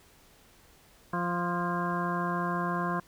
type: harmonic tone with a mistuned harmonic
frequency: 174.61 Hz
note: F3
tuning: in tune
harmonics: 1 / 2 / 3 / 4 / 6 / 7 / 8 / 9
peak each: -32 / -37 / -42 / -37 / -32 / -42 / -41 / -39 dBFS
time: 1.13-3 s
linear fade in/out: 5 ms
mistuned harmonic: 9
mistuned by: +46 cents
effects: pink hiss -59 dBFS RMS until 3.07 s